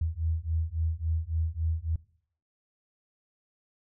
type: beating tone pair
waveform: sine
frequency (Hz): 79.3 / 82.9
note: D#2 / E2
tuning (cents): +33 / +10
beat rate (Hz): 3.6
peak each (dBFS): -30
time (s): 0.01-1.96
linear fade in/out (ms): 5
effects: noise-tail reverb RT60 0.6 s tail -21 dB re dry